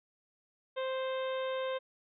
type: harmonic tone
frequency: 523.3 Hz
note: C5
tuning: in tune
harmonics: 1 / 2 / 3 / 4 / 5 / 6 / 7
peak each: -33 / -41 / -46 / -49 / -51 / -50 / -49 dBFS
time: 0.76-1.79 s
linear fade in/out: 20 ms
effects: none